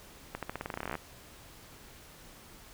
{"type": "accelerating click train", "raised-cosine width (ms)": 0.5, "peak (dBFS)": -20, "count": 18, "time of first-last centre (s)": [0.35, 0.953], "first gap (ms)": 77, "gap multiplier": 0.89, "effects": ["pink hiss -53 dBFS RMS until 2.73 s"]}